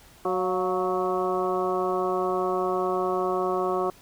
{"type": "harmonic tone with a mistuned harmonic", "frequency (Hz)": 185, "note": "F#3", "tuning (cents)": 0, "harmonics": [1, 2, 3, 4, 5, 6, 7], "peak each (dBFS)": [-37, -26, -32, -30, -38, -30, -37], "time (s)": [0.25, 3.9], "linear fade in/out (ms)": 2, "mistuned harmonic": 4, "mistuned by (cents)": -48, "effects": ["pink hiss -53 dBFS RMS until 4.01 s"]}